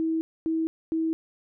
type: tone bursts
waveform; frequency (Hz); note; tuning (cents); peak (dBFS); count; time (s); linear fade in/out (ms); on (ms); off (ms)
sine; 323.1; E4; -35; -23; 3; 0-1.13; 0; 210; 250
effects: none